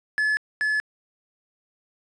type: tone pair in turn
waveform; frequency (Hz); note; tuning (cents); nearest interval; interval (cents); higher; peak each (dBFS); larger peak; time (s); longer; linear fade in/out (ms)
triangle; 1718 / 1718; A6 / A6; -42 / -42; unison; 0; neither; -18 / -19; first; 0.18-0.37 / 0.61-0.8; neither; 0
effects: resampled to 22050 Hz + 9-bit